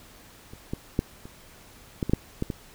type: clicks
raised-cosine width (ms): 3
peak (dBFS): -29 / -16 / -9 / -28 / -13 / -14 / -6 / -13 / -16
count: 9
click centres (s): 0.535 / 0.735 / 0.991 / 1.255 / 2.028 / 2.096 / 2.135 / 2.424 / 2.502
effects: pink hiss -51 dBFS RMS until 2.74 s